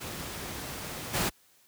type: noise with level steps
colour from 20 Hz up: pink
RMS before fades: -38 / -28 dBFS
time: 0-1.3 s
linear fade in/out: 20 ms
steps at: 1.13 s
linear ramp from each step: 20 ms
effects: white hiss -63 dBFS RMS until 1.67 s + high-pass 60 Hz 12 dB/octave